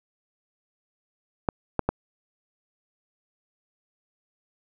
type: clicks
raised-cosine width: 1 ms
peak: -8 dBFS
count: 3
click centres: 1.488 / 1.793 / 1.89 s
effects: none